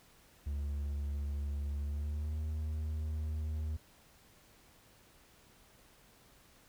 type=tone with pitch glide; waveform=triangle; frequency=71.6 to 77.18 Hz; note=D2 to D#2; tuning=-43 to -13 cents; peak=-32 dBFS; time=0.46-3.77 s; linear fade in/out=10 ms; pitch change=+130 cents; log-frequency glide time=1.81-2.38 s; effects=pink hiss -63 dBFS RMS until 6.68 s